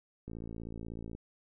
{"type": "click train", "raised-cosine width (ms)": 3, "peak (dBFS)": -30, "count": 50, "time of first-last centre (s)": [0.28, 1.15], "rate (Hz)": 56.3, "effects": []}